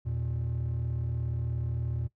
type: tone pair together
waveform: triangle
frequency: 81.9 / 118.78 Hz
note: E2 / A#2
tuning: -11 / +33 cents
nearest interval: tritone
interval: 644 cents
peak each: -31 / -28 dBFS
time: 0.05-2.08 s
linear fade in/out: 20 ms
effects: noise-tail reverb RT60 0.1 s tail -19 dB re dry + tanh soft clip ceiling -22 dBFS